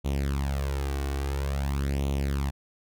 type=tone with flanger; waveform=sawtooth; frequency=69.3 Hz; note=C#2; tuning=in tune; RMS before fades=-28 dBFS; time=0.04-2.51 s; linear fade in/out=20 ms; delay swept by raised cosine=0.3 to 2.7 ms; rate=0.49 Hz; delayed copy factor=+0.75; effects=none